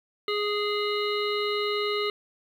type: harmonic tone with a mistuned harmonic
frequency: 415.3 Hz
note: G#4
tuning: in tune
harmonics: 1 / 3 / 5 / 7 / 9 / 10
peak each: -27 / -32 / -34 / -35 / -37 / -37 dBFS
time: 0.28-2.1 s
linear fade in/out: 2 ms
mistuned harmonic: 10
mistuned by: -20 cents
effects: 9-bit

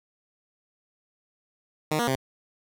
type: tone with pitch steps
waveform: 10% pulse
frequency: 154.1 / 237.9 / 132.5 Hz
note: D#3 / A#3 / C3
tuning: -16 / +35 / +22 cents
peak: -15 dBFS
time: 1.91-2.156 s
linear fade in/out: 5 ms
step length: 82 ms
effects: none

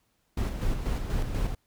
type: noise with tremolo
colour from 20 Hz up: brown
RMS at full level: -27 dBFS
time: 0.37-1.55 s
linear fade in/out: 5 ms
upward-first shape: square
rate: 4.1 Hz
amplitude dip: 45%
effects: pink hiss -72 dBFS RMS until 1.66 s

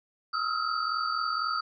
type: tone cluster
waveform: sine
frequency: 1260 / 1304 / 1382 / 4608 Hz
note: D#6 / E6 / F6 / D8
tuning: +21 / -19 / -19 / -34 cents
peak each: -31 / -34 / -32 / -35 dBFS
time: 0.33-1.61 s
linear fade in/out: 10 ms
effects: none

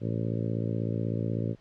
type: harmonic tone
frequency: 56.2 Hz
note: A1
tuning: 37 cents sharp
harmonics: 2 / 3 / 4 / 5 / 6 / 7 / 8 / 9 / 10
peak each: -30 / -34 / -36 / -38 / -40 / -41 / -42 / -43 / -44 dBFS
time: 0-1.56 s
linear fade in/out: 50 ms
effects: pink hiss -63 dBFS RMS until 1.6 s + low-pass 4000 Hz 12 dB/octave

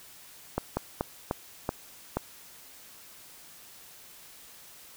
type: slowing click train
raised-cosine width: 1 ms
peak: -13 dBFS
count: 6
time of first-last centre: 0.58-2.17 s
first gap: 190 ms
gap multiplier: 1.26
effects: white hiss -51 dBFS RMS until 4.96 s

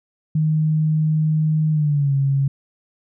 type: tone with pitch glide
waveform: sine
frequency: 155.56 to 137.79 Hz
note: D#3 to C#3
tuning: 0 to -10 cents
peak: -15 dBFS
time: 0.35-2.48 s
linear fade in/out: 5 ms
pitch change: -210 cents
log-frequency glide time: 1.71-2.14 s
effects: none

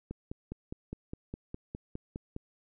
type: click train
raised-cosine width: 3 ms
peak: -25 dBFS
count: 12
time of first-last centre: 0.11-2.364 s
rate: 4.88 Hz
effects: none

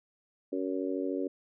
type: harmonic tone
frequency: 93.6 Hz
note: F#2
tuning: 20 cents sharp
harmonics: 3 / 4 / 5 / 6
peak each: -33 / -35 / -37 / -39 dBFS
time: 0.52-1.28 s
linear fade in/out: 10 ms
effects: none

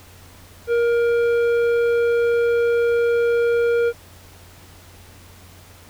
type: tone with tanh clipping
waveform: sine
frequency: 470.8 Hz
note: A#4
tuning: 17 cents sharp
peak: -17 dBFS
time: 0.67-3.93 s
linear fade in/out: 50 ms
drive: 10 dB
effects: added 89 Hz sine -46 dBFS peak until 5.89 s + pink hiss -47 dBFS RMS until 5.89 s

